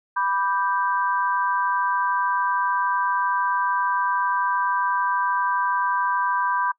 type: chord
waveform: sine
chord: G major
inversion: first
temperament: equal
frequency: 987.8 / 1174.7 / 1568 Hz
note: B5 / D6 / G6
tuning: 0 / 0 / 0 cents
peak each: -22 / -27 / -26 dBFS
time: 0.16-6.72 s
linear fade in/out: 10 ms
effects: noise-tail reverb RT60 0.1 s tail -24 dB re dry